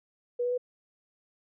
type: tone with pitch steps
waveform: sine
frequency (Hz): 485.5 / 490.9 / 496.3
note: B4 / B4 / B4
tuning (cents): -30 / -10 / +8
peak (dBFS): -26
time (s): 0.39-0.579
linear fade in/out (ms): 10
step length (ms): 63
effects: none